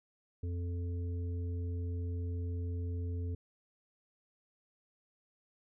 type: harmonic tone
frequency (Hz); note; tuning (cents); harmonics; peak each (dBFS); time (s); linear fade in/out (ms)
87.31; F2; 0; 1 / 3 / 5; -34 / -47 / -49; 0.43-3.35; 5
effects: none